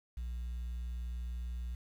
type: tone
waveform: sine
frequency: 60.1 Hz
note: B1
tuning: 46 cents flat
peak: -34 dBFS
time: 0.17-1.75 s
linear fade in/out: 5 ms
effects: tanh soft clip ceiling -35 dBFS + 10-bit